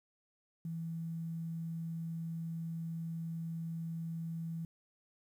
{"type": "tone with quantisation", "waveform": "sine", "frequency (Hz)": 164.81, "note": "E3", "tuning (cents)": 0, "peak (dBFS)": -37, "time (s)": [0.65, 4.65], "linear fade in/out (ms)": 2, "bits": 11, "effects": []}